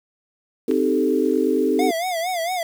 sine chord, A half-diminished seventh, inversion first, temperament equal, 261.6 / 311.1 / 392 / 440 Hz, C4 / Eb4 / G4 / A4, 0 / 0 / 0 / 0 cents, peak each -22 dBFS, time 0.68-1.91 s, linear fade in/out 5 ms
click, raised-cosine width 0.3 ms, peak -18 dBFS, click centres 0.712 s
square tone with vibrato, 698.5 Hz, F5, in tune, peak -22 dBFS, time 1.79-2.63 s, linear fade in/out 2 ms, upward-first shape sine, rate 4.4 Hz, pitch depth 120 cents each way
effects 7-bit

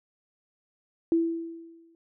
sine tone with exponential decay, 331.8 Hz, E4, 11 cents sharp, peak -18 dBFS, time 1.12-1.95 s, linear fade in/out 1 ms, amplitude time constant 180 ms, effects none

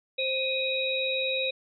sine tone cluster, 526 / 2496 / 3817 Hz, C5 / D#7 / A#7, +9 / +5 / +40 cents, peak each -30 dBFS, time 0.18-1.51 s, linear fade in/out 10 ms, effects none

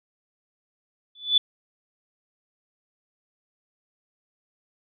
sine tone with exponential growth, 3474 Hz, A7, 23 cents flat, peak -12 dBFS, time 1.15-1.38 s, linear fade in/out 5 ms, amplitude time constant 49 ms, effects none

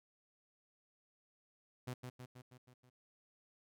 sawtooth tone with echo, 126 Hz, B2, 35 cents sharp, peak -37 dBFS, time 1.87-1.94 s, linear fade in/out 10 ms, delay 160 ms, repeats 6, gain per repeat -4 dB, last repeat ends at 2.9 s, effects none

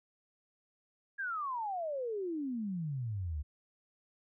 sine exponential sweep, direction down, 1659 to 69.3 Hz, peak -34 dBFS, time 1.18-3.43 s, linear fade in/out 20 ms, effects none

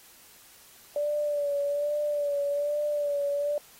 sine tone with vibrato, 581 Hz, D5, 19 cents flat, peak -25 dBFS, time 0.96-3.58 s, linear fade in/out 2 ms, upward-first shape sine, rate 1.2 Hz, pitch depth 36 cents each way, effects white hiss -54 dBFS RMS until 3.79 s + AAC 48 kbps

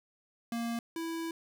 square tone pair in turn, 233.1 / 329.7 Hz, A#3 / E4, 0 / 0 cents, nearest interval tritone, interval 600 cents, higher second, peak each -33 / -35 dBFS, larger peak first, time 0.52-0.79 / 0.96-1.31 s, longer second, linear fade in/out 2 ms, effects none

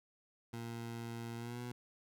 20% pulse tone with pitch glide, 116.54 to 122.05 Hz, A#2 to B2, 0 to -20 cents, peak -37 dBFS, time 0.53-1.72 s, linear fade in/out 5 ms, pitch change +80 cents, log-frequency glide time 1.37-1.61 s, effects none

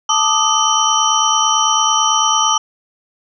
sine tone cluster, 880 / 1189 / 1258 / 3067 / 5810 Hz, A5 / D6 / D#6 / G7 / F#8, 0 / +21 / +19 / -38 / -32 cents, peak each -18 dBFS, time 0.09-2.58 s, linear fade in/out 5 ms, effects none

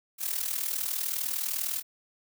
blue noise with amplitude modulation, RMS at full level -28 dBFS, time 0.18-1.83 s, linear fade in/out 50 ms, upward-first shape sine, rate 39.9 Hz, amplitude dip 75%, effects none

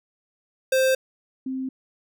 square / sine tone pair in turn, 524 / 262 Hz, C5 / C4, +2 / +2 cents, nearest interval octave, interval 1200 cents, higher first, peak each -18 / -26 dBFS, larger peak first, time 0.72-0.95 / 1.46-1.69 s, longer neither, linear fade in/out 5 ms, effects none

